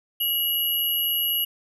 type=tone pair together; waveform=sine; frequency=2909 / 11616 Hz; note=F#7 / F#9; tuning=-30 / -33 cents; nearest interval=2 octaves; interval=2397 cents; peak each=-24 dBFS; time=0.2-1.45 s; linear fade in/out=10 ms; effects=none